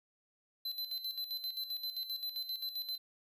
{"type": "tone with tremolo", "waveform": "square", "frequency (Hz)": 4049, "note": "B7", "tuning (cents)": 42, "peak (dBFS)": -36, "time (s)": [0.65, 2.98], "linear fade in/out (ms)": 5, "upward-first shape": "square", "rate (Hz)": 7.6, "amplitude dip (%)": 65, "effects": []}